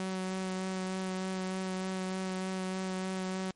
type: tone with vibrato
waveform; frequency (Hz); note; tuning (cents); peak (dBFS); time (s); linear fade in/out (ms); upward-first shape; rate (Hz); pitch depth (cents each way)
sawtooth; 187.5; F#3; +23; -29; 0-3.51; 2; sine; 3.3; 11
effects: pink hiss -74 dBFS RMS until 3.55 s + MP3 48 kbps